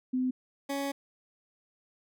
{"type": "tone pair in turn", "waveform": ["sine", "20% pulse"], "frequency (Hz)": [255.3, 278.5], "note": ["C4", "C#4"], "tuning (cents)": [-42, 8], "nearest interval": "major second", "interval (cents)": 150, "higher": "second", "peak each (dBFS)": -26, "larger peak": "neither", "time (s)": [[0.13, 0.31], [0.69, 0.92]], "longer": "second", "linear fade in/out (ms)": 10, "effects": []}